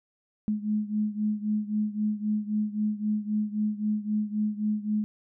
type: beating tone pair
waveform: sine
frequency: 210.6 / 214.4 Hz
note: G#3 / A3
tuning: +24 / -45 cents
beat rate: 3.8 Hz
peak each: -27 / -30 dBFS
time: 0.48-5.04 s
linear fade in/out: 0 ms
effects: none